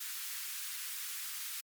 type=high-pass noise; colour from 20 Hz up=white; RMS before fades=-41 dBFS; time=0-1.61 s; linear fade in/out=10 ms; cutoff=1300 Hz; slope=24 dB/octave; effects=MP3 96 kbps